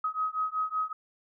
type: beating tone pair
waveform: sine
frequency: 1264 / 1269.3 Hz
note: D#6 / D#6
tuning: +27 / +34 cents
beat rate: 5.3 Hz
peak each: -31 dBFS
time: 0.04-0.93 s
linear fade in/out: 5 ms
effects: none